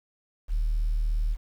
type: tone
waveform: sine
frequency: 38.49 Hz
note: D#1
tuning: 18 cents flat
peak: -21 dBFS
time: 0.48-1.37 s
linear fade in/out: 50 ms
effects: tanh soft clip ceiling -20 dBFS + 9-bit